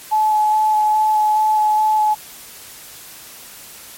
sine tone with vibrato, 857 Hz, A5, 46 cents flat, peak -12 dBFS, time 0.11-2.15 s, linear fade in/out 20 ms, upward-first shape square, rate 2.4 Hz, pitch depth 9 cents each way, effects white hiss -38 dBFS RMS until 3.97 s + MP3 64 kbps

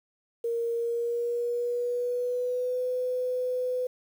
sine tone with pitch glide, 466.2 to 502.6 Hz, A#4 to B4, 0 to +30 cents, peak -26 dBFS, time 0.44-3.87 s, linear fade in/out 5 ms, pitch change +130 cents, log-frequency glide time 0.74-2.83 s, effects 9-bit

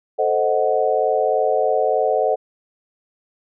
sine chord, A diminished seventh, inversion none, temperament equal, 440 / 523.3 / 622.3 / 740 Hz, A4 / C5 / Eb5 / Gb5, 0 / 0 / 0 / 0 cents, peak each -21 dBFS, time 0.18-2.36 s, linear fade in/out 20 ms, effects none

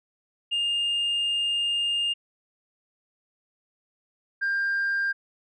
sine tone pair in turn, 2820 / 1596 Hz, F7 / G6, +16 / +31 cents, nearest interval minor seventh, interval 985 cents, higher first, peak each -21 dBFS, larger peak neither, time 0.51-2.14 / 4.41-5.13 s, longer first, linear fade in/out 20 ms, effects tanh soft clip ceiling -21 dBFS

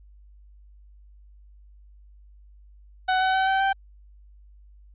30% pulse tone with pitch steps, 747 / 754.8 / 762.7 / 770.7 / 778.7 Hz, F#5 / F#5 / G5 / G5 / G5, +16 / +34 / -48 / -30 / -12 cents, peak -17 dBFS, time 3.08-3.73 s, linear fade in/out 10 ms, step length 130 ms, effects added 50 Hz sine -48 dBFS peak until 4.94 s + resampled to 8000 Hz

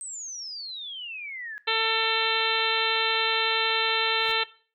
sine exponential sweep, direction down, 8372 to 1658 Hz, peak -34 dBFS, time 0.01-1.58 s, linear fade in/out 0 ms
harmonic tone, 447.3 Hz, A4, 28 cents sharp, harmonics 1 / 2 / 3 / 4 / 5 / 6 / 7 / 8 / 9, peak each -31 / -31 / -31 / -31 / -31 / -31 / -31 / -31 / -31 dBFS, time 1.67-4.44 s, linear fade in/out 10 ms
pink noise with exponential growth, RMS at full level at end -45 dBFS, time 4.02-4.32 s, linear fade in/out 2 ms, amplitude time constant 65 ms
effects noise-tail reverb RT60 0.4 s tail -18 dB re dry

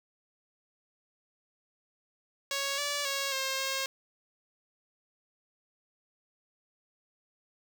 5% pulse tone with pitch steps, 554 / 577 / 551 / 533 / 537 Hz, C#5 / D5 / C#5 / C5 / C5, -1 / -31 / -11 / +32 / +45 cents, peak -19 dBFS, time 2.51-3.86 s, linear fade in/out 2 ms, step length 270 ms, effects none

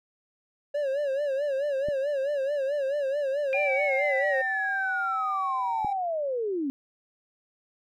triangle tone with vibrato, 560 Hz, C#5, 18 cents sharp, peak -23 dBFS, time 0.74-4.42 s, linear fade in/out 10 ms, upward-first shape sine, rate 4.6 Hz, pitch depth 100 cents each way
clicks, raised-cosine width 3 ms, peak -24 dBFS, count 2, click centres 1.886 / 5.847 s
sine linear sweep, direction down, 2425 to 260.3 Hz, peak -26 dBFS, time 3.53-6.7 s, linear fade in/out 0 ms
triangle tone, 770 Hz, G5, 31 cents flat, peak -30 dBFS, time 3.54-5.93 s, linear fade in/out 5 ms
effects none

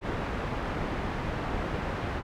pink low-pass noise, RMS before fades -32 dBFS, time 0.01-2.23 s, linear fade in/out 50 ms, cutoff 1800 Hz, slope 12 dB/octave, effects none

